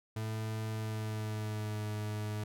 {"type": "tone with pitch glide", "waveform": "40% pulse", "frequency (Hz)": [109.8, 106.06], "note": ["A2", "G#2"], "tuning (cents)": [-3, 37], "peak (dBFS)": -34, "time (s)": [0.16, 2.44], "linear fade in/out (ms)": 5, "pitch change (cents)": -60, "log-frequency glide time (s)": [0.68, 1.86], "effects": []}